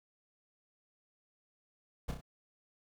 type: noise with echo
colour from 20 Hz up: brown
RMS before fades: -36 dBFS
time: 2.08-2.12 s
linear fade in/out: 10 ms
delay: 31 ms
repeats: 3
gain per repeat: -5 dB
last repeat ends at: 2.213 s
effects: none